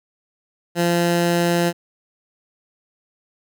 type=tone; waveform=15% pulse; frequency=172.3 Hz; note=F3; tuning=23 cents flat; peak=-10 dBFS; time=0.75-1.73 s; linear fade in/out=50 ms; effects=none